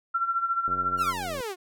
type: tone with tremolo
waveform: sine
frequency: 1360 Hz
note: F6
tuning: 46 cents flat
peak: -21 dBFS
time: 0.14-1.13 s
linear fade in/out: 10 ms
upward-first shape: sine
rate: 14 Hz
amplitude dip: 70%
type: click train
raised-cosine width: 2 ms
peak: -27 dBFS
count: 67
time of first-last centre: 0.68-1.405 s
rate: 91 Hz
type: exponential sweep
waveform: sawtooth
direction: down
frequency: 1480 to 349.2 Hz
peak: -27 dBFS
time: 0.97-1.56 s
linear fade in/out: 50 ms
effects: none

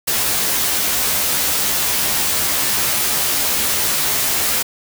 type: noise with comb filter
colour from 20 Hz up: white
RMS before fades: -18 dBFS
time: 0.07-4.63 s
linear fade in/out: 10 ms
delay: 14 ms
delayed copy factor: +0.7
effects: none

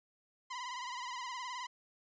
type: tone with vibrato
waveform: sawtooth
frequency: 1000 Hz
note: B5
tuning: 21 cents sharp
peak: -36 dBFS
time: 0.5-1.67 s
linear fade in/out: 10 ms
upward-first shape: sine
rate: 19 Hz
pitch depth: 76 cents each way
effects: resampled to 16000 Hz

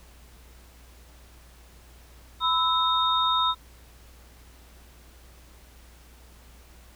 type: tone cluster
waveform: sine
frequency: 1002 / 1310 / 3695 Hz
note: B5 / E6 / A#7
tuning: +25 / -11 / -16 cents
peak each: -25 dBFS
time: 2.4-3.55 s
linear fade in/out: 50 ms
effects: added 60 Hz sine -50 dBFS peak until 6.95 s + pink hiss -55 dBFS RMS until 6.95 s

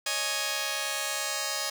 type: chord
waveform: 5% pulse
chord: C# suspended second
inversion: none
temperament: just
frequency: 554.4 / 623.7 / 831.5 Hz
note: C#5 / D#5 / G#5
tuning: 0 / +4 / +2 cents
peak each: -22 dBFS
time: 0.06-1.7 s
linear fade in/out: 5 ms
effects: none

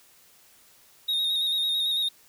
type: tone with vibrato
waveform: triangle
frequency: 3729 Hz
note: A#7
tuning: in tune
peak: -22 dBFS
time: 1.08-2.09 s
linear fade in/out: 10 ms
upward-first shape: square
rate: 9 Hz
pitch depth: 28 cents each way
effects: white hiss -57 dBFS RMS until 2.28 s

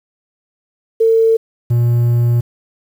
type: tone pair in turn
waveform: sine / triangle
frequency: 450.3 / 119.27 Hz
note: A4 / A#2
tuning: +40 / +40 cents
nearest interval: octave + major seventh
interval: 2300 cents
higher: first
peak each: -8 dBFS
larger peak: neither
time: 1-1.37 / 1.7-2.41 s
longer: second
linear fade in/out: 10 ms
effects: 7-bit

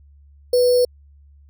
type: tone with sample-and-hold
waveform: sine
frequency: 493.9 Hz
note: B4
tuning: in tune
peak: -12 dBFS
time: 0.53-0.85 s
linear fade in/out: 5 ms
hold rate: 4900 Hz
effects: added 71 Hz sine -46 dBFS peak until 1.49 s

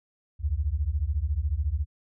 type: beating tone pair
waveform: sine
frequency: 66.8 / 80.8 Hz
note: C2 / E2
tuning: +36 / -34 cents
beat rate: 14 Hz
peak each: -27 dBFS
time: 0.39-1.86 s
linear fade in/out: 50 ms
effects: none

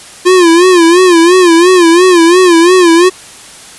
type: tone with vibrato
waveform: square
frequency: 350.2 Hz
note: F4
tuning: 5 cents sharp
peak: -3 dBFS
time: 0.25-3.1 s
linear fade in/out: 20 ms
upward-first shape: sine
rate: 2.9 Hz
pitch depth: 110 cents each way
effects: white hiss -32 dBFS RMS until 3.78 s + resampled to 24000 Hz

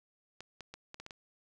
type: clicks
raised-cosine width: 0.2 ms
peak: -28 dBFS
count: 7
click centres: 0.406 / 0.607 / 0.74 / 0.944 / 1 / 1.064 / 1.108 s
effects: none

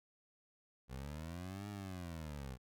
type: linear two-way sweep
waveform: 20% pulse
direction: up then down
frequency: 61.74 to 103.83 to 61.74 Hz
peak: -39 dBFS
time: 0.88-2.58 s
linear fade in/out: 50 ms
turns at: 1.69 s
effects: none

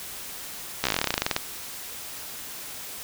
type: slowing click train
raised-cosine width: 0.2 ms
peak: -5 dBFS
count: 19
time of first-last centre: 0.84-1.364 s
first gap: 14 ms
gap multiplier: 1.08
effects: white hiss -38 dBFS RMS until 3.03 s

